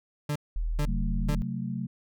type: tone bursts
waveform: 40% pulse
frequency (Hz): 147.6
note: D3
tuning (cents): +9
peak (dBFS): -26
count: 3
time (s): 0.29-1.351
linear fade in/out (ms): 5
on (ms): 67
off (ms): 430
type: tone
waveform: sine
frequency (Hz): 40.05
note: E1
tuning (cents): -49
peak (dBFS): -26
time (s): 0.56-1.42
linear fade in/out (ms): 0
type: chord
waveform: sine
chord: F# diminished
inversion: second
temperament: just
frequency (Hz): 133.2 / 185 / 222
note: C3 / F#3 / A3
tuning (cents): +31 / 0 / +16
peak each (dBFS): -34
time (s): 0.87-1.87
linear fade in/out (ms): 10
effects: none